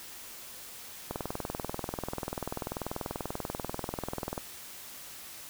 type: click train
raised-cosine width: 1 ms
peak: -19 dBFS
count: 68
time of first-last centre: 1.11-4.378 s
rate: 20.5 Hz
effects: white hiss -46 dBFS RMS until 5.49 s